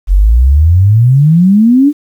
sine exponential sweep, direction up, 43.78 to 302.9 Hz, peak -3 dBFS, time 0.07-1.93 s, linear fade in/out 50 ms, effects 7-bit

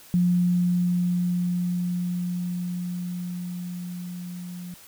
sine tone with level ramp, 177.5 Hz, F3, 28 cents sharp, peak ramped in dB -17 to -34 dBFS, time 0.14-4.74 s, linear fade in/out 0 ms, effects white hiss -49 dBFS RMS until 4.87 s

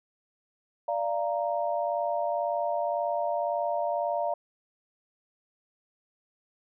sine chord, Bb major, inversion first, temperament equal with one note detuned, 587.3 / 689.2 / 932.3 Hz, D5 / F5 / Bb5, 0 / -23 / 0 cents, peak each -30 / -29 / -33 dBFS, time 0.88-4.34 s, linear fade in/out 5 ms, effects none

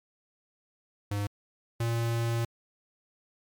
square tone pair in turn, 102 / 116.26 Hz, G#2 / A#2, -31 / -4 cents, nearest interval major second, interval 227 cents, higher second, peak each -29 / -27 dBFS, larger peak second, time 1.11-1.27 / 1.8-2.45 s, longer second, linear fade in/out 5 ms, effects MP3 96 kbps

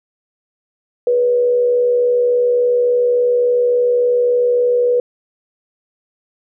sine tone with frequency modulation, 488.2 Hz, B4, 20 cents flat, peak -11 dBFS, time 1.07-5 s, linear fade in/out 2 ms, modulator 72.9 Hz, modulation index 0.28, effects none

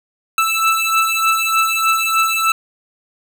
25% pulse beating tone pair, 1318.5 / 1321.8 Hz, E6 / E6, 0 / +4 cents, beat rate 3.3 Hz, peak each -13 dBFS, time 0.38-2.52 s, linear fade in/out 2 ms, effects none

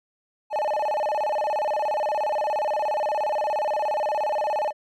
triangle tone with vibrato, 718 Hz, F5, 48 cents sharp, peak -20 dBFS, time 0.5-4.73 s, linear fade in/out 50 ms, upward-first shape square, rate 17 Hz, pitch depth 300 cents each way, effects none

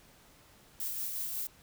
violet noise with tremolo, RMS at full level -35 dBFS, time 0.8-1.47 s, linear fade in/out 2 ms, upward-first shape triangle, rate 5.5 Hz, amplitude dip 35%, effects pink hiss -60 dBFS RMS until 1.62 s

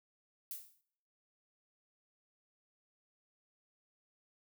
violet noise with exponential decay, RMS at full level -40 dBFS, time 0.51-0.81 s, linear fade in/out 2 ms, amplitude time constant 64 ms, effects noise-tail reverb RT60 0.7 s tail -22 dB re dry

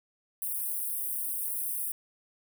white high-pass noise, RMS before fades -33 dBFS, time 0.42-1.92 s, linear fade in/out 2 ms, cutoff 8800 Hz, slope 96 dB/octave, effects none

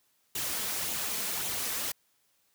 white noise with flanger, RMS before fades -33 dBFS, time 0.35-1.92 s, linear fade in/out 5 ms, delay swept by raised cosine 0.28 to 4.68 ms, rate 1.8 Hz, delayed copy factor +0.5, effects white hiss -71 dBFS RMS until 2.54 s + high-pass 60 Hz 12 dB/octave

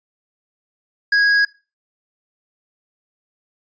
sine tone with tanh clipping, 1652 Hz, G#6, 10 cents flat, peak -14 dBFS, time 1.12-1.45 s, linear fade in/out 5 ms, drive 13 dB, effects noise-tail reverb RT60 0.3 s tail -19 dB re dry + resampled to 16000 Hz

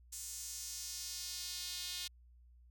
sawtooth tone with high-pass filter sweep, 359 Hz, F4, 48 cents sharp, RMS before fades -44 dBFS, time 0.12-2.08 s, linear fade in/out 10 ms, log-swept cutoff 7300 to 3700 Hz, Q 2, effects added 60 Hz sine -59 dBFS peak until 2.7 s

